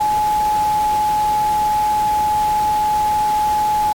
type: tone in noise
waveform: sine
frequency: 847 Hz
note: G#5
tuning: 34 cents sharp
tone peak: -14 dBFS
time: 0-3.93 s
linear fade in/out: 10 ms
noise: pink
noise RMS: -31 dBFS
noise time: 0-3.93 s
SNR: +14 dB
effects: AAC 64 kbps